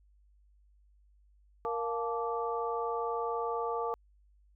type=harmonic tone with a mistuned harmonic; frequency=233.1 Hz; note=A#3; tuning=in tune; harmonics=2 / 3 / 4 / 5; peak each=-34 / -39 / -37 / -37 dBFS; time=1.65-3.94 s; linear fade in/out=0 ms; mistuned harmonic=4; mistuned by=-110 cents; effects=added 50 Hz sine -61 dBFS peak until 4.55 s